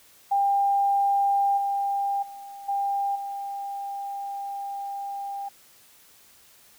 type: tone with level steps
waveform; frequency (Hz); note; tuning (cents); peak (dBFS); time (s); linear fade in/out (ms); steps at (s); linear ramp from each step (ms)
sine; 798; G5; +31; -19 / -23 / -38 / -23 / -30; 0.31-5.49; 10; 1.57 / 2.22 / 2.68 / 3.15; 10
effects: white hiss -55 dBFS RMS until 6.78 s